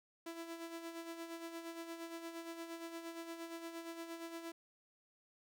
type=tone with tremolo; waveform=sawtooth; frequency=333 Hz; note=E4; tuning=18 cents sharp; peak=-39 dBFS; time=0.26-4.52 s; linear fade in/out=5 ms; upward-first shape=sine; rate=8.6 Hz; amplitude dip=55%; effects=none